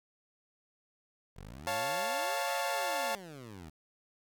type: exponential two-way sweep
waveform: 15% pulse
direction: up then down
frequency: 41 to 670 to 74.3 Hz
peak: -39 dBFS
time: 1.36-3.7 s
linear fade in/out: 10 ms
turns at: 2.53 s
type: chord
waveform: sawtooth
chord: Db augmented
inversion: none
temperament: equal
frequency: 554.4 / 698.5 / 880 Hz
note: Db5 / F5 / A5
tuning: 0 / 0 / 0 cents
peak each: -32 dBFS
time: 1.67-3.15 s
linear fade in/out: 0 ms
effects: 10-bit